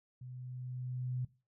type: tone with level ramp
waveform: sine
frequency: 126.1 Hz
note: B2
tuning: 36 cents sharp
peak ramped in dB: -45 to -33 dBFS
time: 0.21-1.25 s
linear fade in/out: 5 ms
effects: noise-tail reverb RT60 0.3 s tail -18 dB re dry